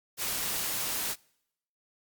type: noise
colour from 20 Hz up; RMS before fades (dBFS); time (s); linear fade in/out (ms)
white; -32; 0.17-1.16; 50
effects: noise-tail reverb RT60 0.8 s tail -26 dB re dry + Opus 48 kbps